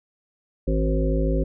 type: harmonic tone with a mistuned harmonic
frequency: 53.3 Hz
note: G#1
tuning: 46 cents sharp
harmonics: 1 / 3 / 5 / 7 / 9 / 10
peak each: -21 / -27 / -28 / -29 / -34 / -29 dBFS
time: 0.67-1.44 s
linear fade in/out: 10 ms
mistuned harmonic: 3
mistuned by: +19 cents
effects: none